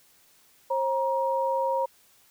sine tone pair together, 535.4 / 946 Hz, C5 / A#5, +40 / +25 cents, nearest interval minor seventh, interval 985 cents, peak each -26 dBFS, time 0.7-1.86 s, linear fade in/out 10 ms, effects white hiss -60 dBFS RMS until 2.3 s

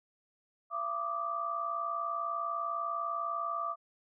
sine tone cluster, 675 / 1169 / 1229 Hz, E5 / D6 / D#6, +41 / -8 / -22 cents, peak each -40 / -34 / -38 dBFS, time 0.7-3.76 s, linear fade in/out 50 ms, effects none

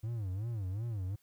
triangle tone with vibrato, 104.3 Hz, G#2, 8 cents sharp, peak -32 dBFS, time 0.03-1.16 s, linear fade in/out 10 ms, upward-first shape sine, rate 2.7 Hz, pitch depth 230 cents each way, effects white hiss -72 dBFS RMS until 1.22 s

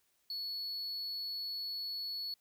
triangle tone, 4400 Hz, C#8, 14 cents flat, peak -36 dBFS, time 0.3-2.34 s, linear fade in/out 2 ms, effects white hiss -75 dBFS RMS until 2.4 s

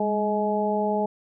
harmonic tone with a mistuned harmonic, 211 Hz, G#3, 28 cents sharp, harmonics 1 / 2 / 3 / 4, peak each -27 / -27 / -27 / -27 dBFS, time 0-1.06 s, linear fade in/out 5 ms, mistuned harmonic 1, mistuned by -45 cents, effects none

